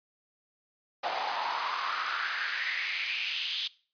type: noise with high-pass filter sweep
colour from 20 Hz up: pink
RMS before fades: -32 dBFS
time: 1.03-3.68 s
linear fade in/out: 10 ms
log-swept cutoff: 710 to 3400 Hz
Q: 4.3
effects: noise-tail reverb RT60 0.4 s tail -21 dB re dry + resampled to 11025 Hz